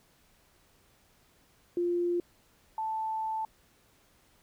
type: tone pair in turn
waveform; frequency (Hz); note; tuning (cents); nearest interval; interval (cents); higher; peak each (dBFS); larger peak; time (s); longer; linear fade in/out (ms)
sine; 349.2 / 879.9; F4 / A5; 0 / 0; octave + major third; 1600; second; -26 / -30; first; 1.77-2.2 / 2.78-3.45; second; 2
effects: pink hiss -65 dBFS RMS until 4.42 s